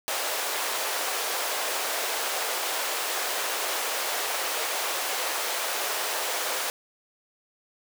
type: high-pass noise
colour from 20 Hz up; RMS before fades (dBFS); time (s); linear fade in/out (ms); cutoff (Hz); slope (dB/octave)
pink; -29; 0.08-6.7; 0; 480; 24
effects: none